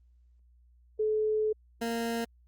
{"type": "tone pair in turn", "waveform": ["sine", "20% pulse"], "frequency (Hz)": [430.7, 231.4], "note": ["A4", "A#3"], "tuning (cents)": [-37, -13], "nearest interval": "major seventh", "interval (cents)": 1076, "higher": "first", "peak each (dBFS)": [-25, -25], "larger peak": "neither", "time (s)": [[0.99, 1.53], [1.81, 2.25]], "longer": "first", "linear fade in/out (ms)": 10, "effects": ["added 60 Hz sine -58 dBFS peak until 2.47 s", "Opus 32 kbps"]}